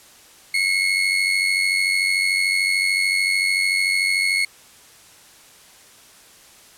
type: tone with amplitude modulation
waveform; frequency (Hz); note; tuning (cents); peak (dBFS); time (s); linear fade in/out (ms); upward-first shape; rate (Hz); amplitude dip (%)
35% pulse; 2176; C#7; -33; -13; 0.54-4.45; 5; sine; 93.5; 60
effects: white hiss -48 dBFS RMS until 6.77 s + low-pass 11000 Hz 12 dB/octave